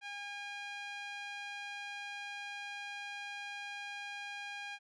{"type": "tone with band-pass filter", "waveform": "sawtooth", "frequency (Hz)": 812, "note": "G#5", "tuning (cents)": -39, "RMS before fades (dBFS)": -44, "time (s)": [0.01, 4.79], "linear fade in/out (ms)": 50, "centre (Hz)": 2300, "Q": 1.5, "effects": ["resampled to 24000 Hz"]}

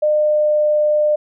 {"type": "tone with pitch glide", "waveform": "sine", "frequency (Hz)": [605, 601.5], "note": ["D#5", "D5"], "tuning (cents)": [-49, 41], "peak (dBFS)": -12, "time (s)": [0.02, 1.16], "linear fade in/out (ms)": 10, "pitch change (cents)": -10, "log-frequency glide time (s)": [0.15, 0.68], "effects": []}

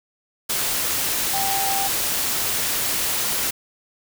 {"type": "tone in noise", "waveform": "sine", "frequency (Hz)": 784, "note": "G5", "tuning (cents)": 0, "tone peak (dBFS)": -24, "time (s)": [1.33, 1.88], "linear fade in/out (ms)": 10, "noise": "white", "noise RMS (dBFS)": -23, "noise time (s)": [0.49, 3.51], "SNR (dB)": -4, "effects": []}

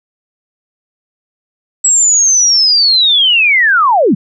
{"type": "linear sweep", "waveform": "sine", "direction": "down", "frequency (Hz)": [7790, 152.1], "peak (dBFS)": -6, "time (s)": [1.84, 4.15], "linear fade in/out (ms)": 10, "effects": []}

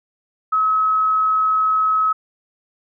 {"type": "tone", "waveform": "sine", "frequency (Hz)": 1283, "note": "E6", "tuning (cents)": -47, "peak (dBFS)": -14, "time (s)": [0.52, 2.13], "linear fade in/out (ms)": 10, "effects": []}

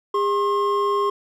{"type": "tone pair together", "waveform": "triangle", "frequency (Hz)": [405.2, 1070], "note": ["G#4", "C6"], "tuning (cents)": [-43, 38], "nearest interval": "octave + perfect fourth", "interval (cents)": 1681, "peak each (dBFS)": -19, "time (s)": [0.14, 1.1], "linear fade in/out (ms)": 5, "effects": []}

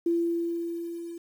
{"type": "tone with level ramp", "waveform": "sine", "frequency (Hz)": 339, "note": "E4", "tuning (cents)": 49, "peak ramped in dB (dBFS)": [-21, -36], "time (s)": [0.06, 1.18], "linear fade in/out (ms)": 5, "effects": ["9-bit"]}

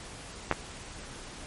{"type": "clicks", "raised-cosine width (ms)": 0.5, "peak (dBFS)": [-8, -16], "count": 2, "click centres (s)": [0.513, 0.525], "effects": ["pink hiss -44 dBFS RMS until 1.46 s", "MP3 48 kbps"]}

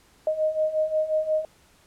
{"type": "beating tone pair", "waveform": "sine", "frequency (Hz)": [619, 624.6], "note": ["D#5", "D#5"], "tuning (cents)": [-9, 7], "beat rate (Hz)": 5.6, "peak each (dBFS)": [-27, -23], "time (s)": [0.27, 1.45], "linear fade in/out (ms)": 2, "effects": ["pink hiss -58 dBFS RMS until 1.86 s", "low-pass 12000 Hz 12 dB/octave"]}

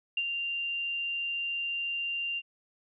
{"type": "tone with ADSR envelope", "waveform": "sine", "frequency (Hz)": 2783, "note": "F7", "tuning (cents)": -7, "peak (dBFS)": -25, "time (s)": [0.17, 2.42], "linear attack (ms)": 4, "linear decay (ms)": 53, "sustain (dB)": -5, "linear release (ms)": 44, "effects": []}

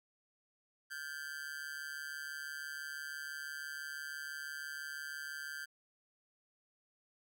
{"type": "tone with amplitude modulation", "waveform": "45% pulse", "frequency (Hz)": 1570, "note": "G6", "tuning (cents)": 2, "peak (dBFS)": -38, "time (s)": [0.9, 5.66], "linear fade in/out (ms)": 20, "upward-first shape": "sine", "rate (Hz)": 146, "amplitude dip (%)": 90, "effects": ["13-bit"]}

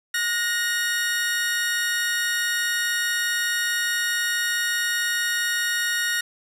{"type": "tone pair together", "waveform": "sawtooth", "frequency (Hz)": [1445.2, 1864.7], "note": ["F#6", "A#6"], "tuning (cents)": [-41, 0], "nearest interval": "major third", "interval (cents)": 441, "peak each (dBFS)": [-23, -20], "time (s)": [0.14, 6.21], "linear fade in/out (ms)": 5, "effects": ["resampled to 32000 Hz", "8-bit"]}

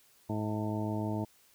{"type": "harmonic tone with a mistuned harmonic", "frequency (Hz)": 106.6, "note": "G#2", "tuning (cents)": 46, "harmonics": [1, 2, 3, 4, 5, 6, 7, 8], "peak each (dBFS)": [-35, -36, -37, -44, -49, -41, -49, -42], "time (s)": [0.29, 1.25], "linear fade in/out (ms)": 10, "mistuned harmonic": 8, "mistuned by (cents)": 78, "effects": ["white hiss -64 dBFS RMS until 1.54 s"]}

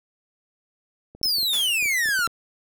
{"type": "clicks", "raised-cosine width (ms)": 2, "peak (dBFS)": -30, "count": 11, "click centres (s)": [1.15, 1.214, 1.258, 1.384, 1.431, 1.826, 1.858, 2.058, 2.089, 2.191, 2.275]}
{"type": "exponential sweep", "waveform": "45% pulse", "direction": "down", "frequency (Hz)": [5400, 1335], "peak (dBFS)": -20, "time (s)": [1.23, 2.27], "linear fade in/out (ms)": 0}
{"type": "noise with exponential decay", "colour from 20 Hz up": "white", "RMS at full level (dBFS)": -30, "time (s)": [1.53, 1.92], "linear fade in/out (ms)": 2, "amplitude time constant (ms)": 84}
{"effects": []}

